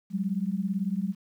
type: beating tone pair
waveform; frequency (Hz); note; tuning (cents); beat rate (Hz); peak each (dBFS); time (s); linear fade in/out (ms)
sine; 185 / 203; F#3 / G#3; 0 / -39; 18; -29; 0.1-1.15; 50
effects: 10-bit